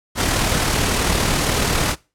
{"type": "noise with amplitude modulation", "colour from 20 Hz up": "pink", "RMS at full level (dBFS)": -17, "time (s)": [0.15, 1.96], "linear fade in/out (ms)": 50, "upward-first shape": "sine", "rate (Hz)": 38.1, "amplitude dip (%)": 35, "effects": ["noise-tail reverb RT60 0.3 s tail -22 dB re dry", "low-pass 11000 Hz 12 dB/octave"]}